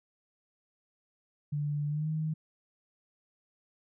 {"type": "tone with pitch glide", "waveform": "sine", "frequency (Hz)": [146.83, 156.46], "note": ["D3", "D#3"], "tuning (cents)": [0, 10], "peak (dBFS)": -29, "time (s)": [1.52, 2.34], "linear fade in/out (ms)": 10, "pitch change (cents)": 110, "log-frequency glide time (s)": [1.88, 2.09], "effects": []}